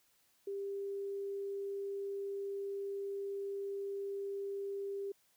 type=tone; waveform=sine; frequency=397.2 Hz; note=G4; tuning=23 cents sharp; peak=-37 dBFS; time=0.47-5.12 s; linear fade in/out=5 ms; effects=white hiss -72 dBFS RMS until 5.36 s